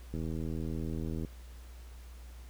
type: click train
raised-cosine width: 3 ms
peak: -25 dBFS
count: 90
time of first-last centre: 0.14-1.248 s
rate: 80.3 Hz
effects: added 60 Hz sine -46 dBFS peak until 2.49 s + pink hiss -59 dBFS RMS until 2.49 s